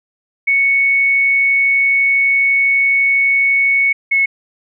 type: tone pair in turn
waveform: sine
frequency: 2217 / 2193 Hz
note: C#7 / C#7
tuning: 0 / -19 cents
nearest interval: unison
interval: 19 cents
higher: first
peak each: -10 / -10 dBFS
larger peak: neither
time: 0.47-3.93 / 4.11-4.26 s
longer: first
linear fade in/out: 10 ms
effects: none